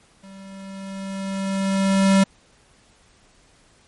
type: tone with level ramp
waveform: square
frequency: 194 Hz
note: G3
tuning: 18 cents flat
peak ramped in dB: -41 to -12 dBFS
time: 0.23-2.24 s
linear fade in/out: 10 ms
effects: pink hiss -56 dBFS RMS until 3.87 s + MP3 48 kbps